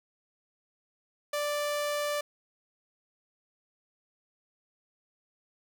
sawtooth tone, 587.3 Hz, D5, in tune, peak -25 dBFS, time 1.33-2.21 s, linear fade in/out 5 ms, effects none

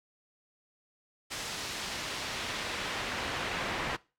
brown noise with band-pass filter sweep, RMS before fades -36 dBFS, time 1.3-3.97 s, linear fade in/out 20 ms, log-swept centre 5800 to 2000 Hz, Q 0.73, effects noise-tail reverb RT60 0.3 s tail -21 dB re dry

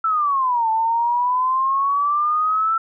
sine exponential two-way sweep, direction down then up, 1338 to 880 to 1338 Hz, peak -16 dBFS, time 0.04-2.78 s, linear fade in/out 5 ms, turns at 0.7 s, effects none

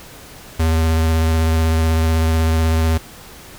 square tone with vibrato, 80.7 Hz, E2, 36 cents flat, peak -14 dBFS, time 0.59-2.98 s, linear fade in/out 10 ms, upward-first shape sine, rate 16 Hz, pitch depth 16 cents each way, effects pink hiss -39 dBFS RMS until 3.58 s

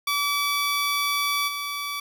15% pulse tone with level steps, 1150 Hz, D6, 37 cents flat, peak -16 / -22 dBFS, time 0.07-2 s, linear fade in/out 5 ms, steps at 1.47 s, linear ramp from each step 20 ms, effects none

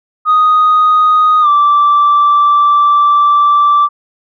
sine tone with pitch glide, 1244.5 to 1167.9 Hz, D#6 to D6, 0 to -10 cents, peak -4 dBFS, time 0.25-3.89 s, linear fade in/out 50 ms, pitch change -110 cents, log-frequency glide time 1.41-1.48 s, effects tanh soft clip ceiling -3 dBFS

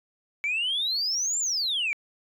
sine exponential two-way sweep, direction up then down, 2260 to 7459 to 2260 Hz, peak -23 dBFS, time 0.44-1.93 s, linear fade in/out 0 ms, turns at 1.39 s, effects tanh soft clip ceiling -21 dBFS

